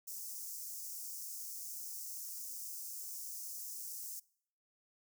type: high-pass noise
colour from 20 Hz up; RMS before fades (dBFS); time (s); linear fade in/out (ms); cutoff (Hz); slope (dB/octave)
white; -45; 0.07-4.2; 10; 5300; 48
effects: noise-tail reverb RT60 0.6 s tail -23 dB re dry